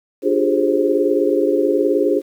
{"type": "tone cluster", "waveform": "sine", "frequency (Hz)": [294.8, 350.7, 401, 419.9, 528], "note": ["D4", "F4", "G4", "G#4", "C5"], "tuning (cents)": [7, 7, 39, 19, 16], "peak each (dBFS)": -20, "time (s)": [0.22, 2.22], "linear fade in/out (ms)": 50, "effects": ["8-bit"]}